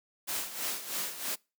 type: noise with tremolo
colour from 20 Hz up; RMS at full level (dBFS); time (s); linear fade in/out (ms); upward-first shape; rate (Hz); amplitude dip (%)
white; -33; 0.27-1.36; 20; sine; 3.1; 70
effects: noise-tail reverb RT60 0.3 s tail -26 dB re dry + high-pass 200 Hz 12 dB/octave